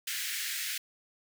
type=high-pass noise; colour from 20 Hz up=pink; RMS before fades=-35 dBFS; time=0.07-0.78 s; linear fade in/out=5 ms; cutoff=1600 Hz; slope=48 dB/octave; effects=none